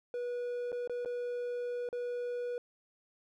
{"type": "tone with dropouts", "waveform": "triangle", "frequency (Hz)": 486.5, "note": "B4", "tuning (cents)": -26, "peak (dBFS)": -32, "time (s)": [0.14, 2.58], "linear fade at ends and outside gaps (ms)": 1, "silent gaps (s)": [[0.719, 0.727], [0.875, 0.896], [1.049, 1.058], [1.889, 1.928]], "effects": []}